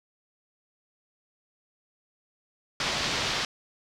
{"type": "low-pass noise", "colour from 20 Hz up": "white", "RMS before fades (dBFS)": -29, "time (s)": [2.8, 3.45], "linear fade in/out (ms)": 2, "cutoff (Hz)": 5100, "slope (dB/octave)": 24, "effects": []}